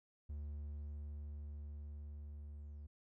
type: tone with level ramp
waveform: triangle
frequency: 73.42 Hz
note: D2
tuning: in tune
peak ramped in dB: -40 to -46 dBFS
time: 0.29-2.87 s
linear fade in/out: 10 ms
effects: none